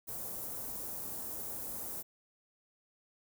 white band-stop noise, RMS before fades -41 dBFS, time 0.07-2.03 s, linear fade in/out 20 ms, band 770 to 11000 Hz, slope 12 dB/octave, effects none

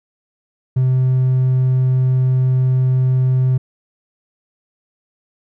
triangle tone, 129 Hz, C3, 24 cents flat, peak -9 dBFS, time 0.76-3.58 s, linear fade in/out 10 ms, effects tanh soft clip ceiling -6 dBFS

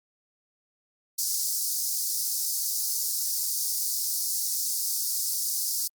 pink high-pass noise, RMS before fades -28 dBFS, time 1.18-5.88 s, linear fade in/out 10 ms, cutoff 4800 Hz, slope 48 dB/octave, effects Opus 48 kbps

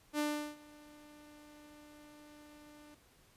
sawtooth tone with ADSR envelope, 297.6 Hz, D4, 23 cents sharp, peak -27 dBFS, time 0.13-2.95 s, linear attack 58 ms, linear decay 370 ms, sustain -24 dB, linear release 9 ms, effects pink hiss -66 dBFS RMS until 3.36 s + resampled to 32000 Hz

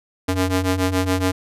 sawtooth ring-modulated tone, 185.5 Hz, F#3, 5 cents sharp, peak -11 dBFS, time 0.28-1.32 s, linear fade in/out 10 ms, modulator 96.3 Hz, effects resampled to 32000 Hz

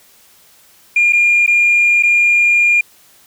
sine tone with dropouts, 2411 Hz, D7, 45 cents sharp, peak -7 dBFS, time 0.96-2.81 s, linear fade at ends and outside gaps 5 ms, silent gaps 1.125-1.131 / 1.464-1.476 / 2.026-2.033 s, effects tanh soft clip ceiling -5 dBFS + white hiss -48 dBFS RMS until 3.26 s

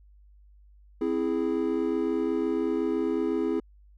triangle chord, C augmented, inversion none, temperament equal, 261.6 / 329.6 / 415.3 Hz, C4 / E4 / G#4, 0 / 0 / 0 cents, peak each -28 / -26 / -27 dBFS, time 1.01-3.6 s, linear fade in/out 5 ms, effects added 50 Hz sine -52 dBFS peak until 3.97 s

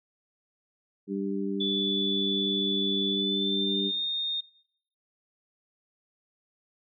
harmonic tone, 98.6 Hz, G2, 11 cents sharp, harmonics 2 / 3 / 4, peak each -31 / -33 / -34 dBFS, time 1.07-3.92 s, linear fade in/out 50 ms
sine tone with pitch glide, 3465 to 3671 Hz, A7 to A#7, -27 to -27 cents, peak -27 dBFS, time 1.6-4.41 s, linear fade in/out 10 ms, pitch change +100 cents, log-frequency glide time 3.11-4.01 s
effects noise-tail reverb RT60 0.7 s tail -21 dB re dry

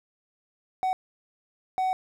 triangle tone bursts at uneven times, 750 Hz, F#5, 23 cents sharp, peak -21 dBFS, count 2, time 0.83-0.93 / 1.78-1.93 s, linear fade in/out 0 ms, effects none

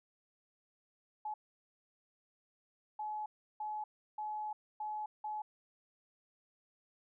sine tone bursts at uneven times, 851 Hz, G#5, 42 cents sharp, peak -37 dBFS, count 6, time 1.25-1.34 / 2.99-3.26 / 3.6-3.84 / 4.18-4.53 / 4.8-5.06 / 5.24-5.42 s, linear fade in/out 5 ms, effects none

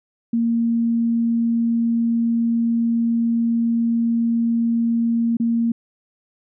sine tone with dropouts, 231.8 Hz, A#3, 10 cents flat, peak -16 dBFS, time 0.33-5.72 s, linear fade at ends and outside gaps 5 ms, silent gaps 5.37-5.399 s, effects none

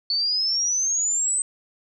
sine exponential sweep, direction up, 4435 to 8230 Hz, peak -20 dBFS, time 0.1-1.42 s, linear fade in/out 2 ms, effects none

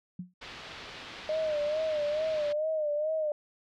sine tone with exponential decay, 180.5 Hz, F#3, 43 cents flat, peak -32 dBFS, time 0.19-0.34 s, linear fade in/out 5 ms, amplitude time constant 31 ms
white low-pass noise, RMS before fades -45 dBFS, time 0.41-2.53 s, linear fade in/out 10 ms, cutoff 4000 Hz, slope 24 dB/octave
sine tone with vibrato, 611 Hz, D#5, 32 cents flat, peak -27 dBFS, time 1.29-3.32 s, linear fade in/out 2 ms, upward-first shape sine, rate 2.3 Hz, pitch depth 71 cents each way
effects none

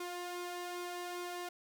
sawtooth tone with flanger, 354 Hz, F4, 23 cents sharp, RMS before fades -42 dBFS, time 0-1.49 s, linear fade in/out 5 ms, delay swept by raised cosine 0.84 to 1.81 ms, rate 2.5 Hz, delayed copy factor +0.5, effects none

